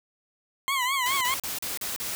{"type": "tone with vibrato", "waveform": "20% pulse", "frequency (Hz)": 1046.5, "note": "C6", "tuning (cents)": 0, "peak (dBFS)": -19, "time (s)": [0.68, 1.34], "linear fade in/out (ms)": 0, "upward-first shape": "triangle", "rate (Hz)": 4.8, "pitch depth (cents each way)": 140}
{"type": "noise bursts", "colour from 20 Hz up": "white", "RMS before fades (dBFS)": -32, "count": 6, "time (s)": [1.06, 2.15], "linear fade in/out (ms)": 0, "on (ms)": 150, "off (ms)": 38}
{"effects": []}